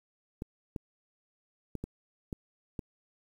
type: clicks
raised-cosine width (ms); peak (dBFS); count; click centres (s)
3; -23; 6; 0.421 / 0.762 / 1.753 / 1.84 / 2.328 / 2.792
effects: 9-bit